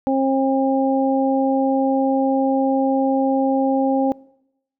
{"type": "harmonic tone", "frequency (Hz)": 268.3, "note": "C4", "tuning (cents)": 44, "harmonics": [1, 2, 3], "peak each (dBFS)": [-18, -21, -23], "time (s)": [0.07, 4.12], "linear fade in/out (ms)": 0, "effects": ["noise-tail reverb RT60 0.8 s tail -23 dB re dry"]}